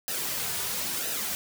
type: noise with flanger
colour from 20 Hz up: white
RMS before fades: -31 dBFS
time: 0.08-1.35 s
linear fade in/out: 0 ms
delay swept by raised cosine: 0.89 to 3.79 ms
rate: 1 Hz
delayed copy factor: -0.55
effects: none